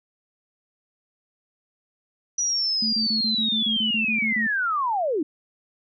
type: linear sweep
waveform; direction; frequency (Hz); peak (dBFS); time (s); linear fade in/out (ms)
sine; down; 5880 to 277.2; -21; 2.38-5.23; 5
type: tone bursts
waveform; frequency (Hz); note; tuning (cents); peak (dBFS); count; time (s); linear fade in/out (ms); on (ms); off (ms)
sine; 220; A3; 0; -26; 12; 2.82-4.47; 5; 110; 30
effects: none